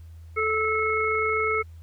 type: harmonic tone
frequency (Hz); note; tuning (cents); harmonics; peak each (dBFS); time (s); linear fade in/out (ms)
436.1; A4; -15; 1 / 3 / 5; -26 / -26 / -26; 0.36-1.63; 20
effects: added 82 Hz sine -41 dBFS peak until 1.82 s + pink hiss -64 dBFS RMS until 1.82 s